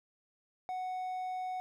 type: tone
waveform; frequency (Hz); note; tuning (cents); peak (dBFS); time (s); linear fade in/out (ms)
triangle; 740; F#5; 0; -33; 0.69-1.6; 0
effects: none